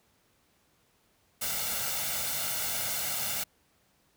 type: noise with comb filter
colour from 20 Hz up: white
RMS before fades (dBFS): -32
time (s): 1.41-3.44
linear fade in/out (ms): 10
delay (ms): 1.4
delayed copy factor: +0.65
effects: pink hiss -68 dBFS RMS until 4.16 s + high-pass 60 Hz 12 dB/octave